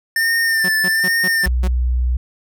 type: tone with vibrato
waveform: square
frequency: 1795 Hz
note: A6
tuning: 34 cents sharp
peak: -15 dBFS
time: 0.16-1.46 s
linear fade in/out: 2 ms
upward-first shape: sine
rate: 1.2 Hz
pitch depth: 40 cents each way
type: tone bursts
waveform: sawtooth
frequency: 184 Hz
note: F#3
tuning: 9 cents flat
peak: -19 dBFS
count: 6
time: 0.64-1.678 s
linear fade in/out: 5 ms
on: 48 ms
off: 150 ms
type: tone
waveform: sine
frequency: 61.74 Hz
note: B1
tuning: in tune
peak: -14 dBFS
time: 1.46-2.17 s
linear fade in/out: 5 ms
effects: none